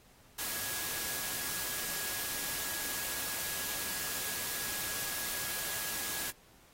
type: tone in noise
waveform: sine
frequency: 1661.2 Hz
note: G#6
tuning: in tune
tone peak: -47 dBFS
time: 0.38-6.31 s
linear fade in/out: 10 ms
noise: white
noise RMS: -37 dBFS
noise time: 0.38-6.31 s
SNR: -13 dB
effects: pink hiss -62 dBFS RMS until 6.73 s + AAC 48 kbps